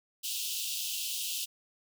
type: high-pass noise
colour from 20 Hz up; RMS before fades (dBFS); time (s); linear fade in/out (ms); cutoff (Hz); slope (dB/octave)
pink; -35; 0.23-1.46; 20; 2700; 96
effects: none